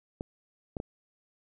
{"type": "clicks", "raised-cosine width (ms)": 2, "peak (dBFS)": -21, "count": 3, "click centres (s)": [0.209, 0.768, 0.801], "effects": []}